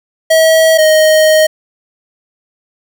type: tone pair in turn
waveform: square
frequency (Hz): 643 / 624.3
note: E5 / D#5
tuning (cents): -43 / +6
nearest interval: minor second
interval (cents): 51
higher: first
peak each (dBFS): -6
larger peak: neither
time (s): 0.3-0.78 / 0.78-1.47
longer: second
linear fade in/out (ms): 10
effects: 7-bit